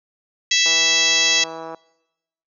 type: harmonic tone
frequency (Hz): 659.3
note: E5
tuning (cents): 0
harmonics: 3 / 4 / 5 / 6 / 7 / 8 / 9 / 10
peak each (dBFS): -23 / -22 / -21 / -22 / -25 / -24 / -26 / -23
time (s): 0.51-1.44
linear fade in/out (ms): 5
type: click train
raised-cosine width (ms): 1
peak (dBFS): -17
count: 178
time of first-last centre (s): 0.66-1.746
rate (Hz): 163
effects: noise-tail reverb RT60 1.0 s tail -25 dB re dry + high-pass 400 Hz 12 dB/octave